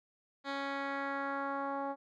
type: tone with low-pass filter sweep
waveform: 10% pulse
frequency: 277.2 Hz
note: C#4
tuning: in tune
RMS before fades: -37 dBFS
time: 0.44-1.96 s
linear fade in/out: 50 ms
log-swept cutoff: 3500 to 840 Hz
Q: 1.6
effects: none